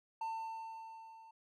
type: tone with level ramp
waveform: triangle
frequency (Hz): 897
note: A5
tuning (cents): +33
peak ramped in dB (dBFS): -34 to -53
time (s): 0.21-1.31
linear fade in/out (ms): 5
effects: none